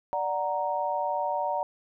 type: chord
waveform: sine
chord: D augmented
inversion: none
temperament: equal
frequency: 587.3 / 740 / 932.3 Hz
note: D5 / F#5 / A#5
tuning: 0 / 0 / 0 cents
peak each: -31 / -31 / -29 dBFS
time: 0.13-1.63 s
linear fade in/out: 0 ms
effects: none